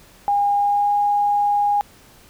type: tone with pitch glide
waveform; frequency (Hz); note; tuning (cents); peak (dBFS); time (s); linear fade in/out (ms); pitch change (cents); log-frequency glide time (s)
sine; 812 to 819.5; G#5 to G#5; -39 to -23; -15; 0.28-1.81; 0; +16; 0.57-0.93
effects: pink hiss -49 dBFS RMS until 2.29 s